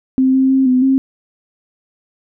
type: tone with pitch steps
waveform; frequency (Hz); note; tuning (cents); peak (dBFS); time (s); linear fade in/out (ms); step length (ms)
sine; 261.6 / 264.2 / 266 / 254.1 / 266.8; C4 / C4 / C4 / B3 / C4; 0 / +17 / +29 / +49 / +34; -9; 0.18-0.98; 0; 160
effects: none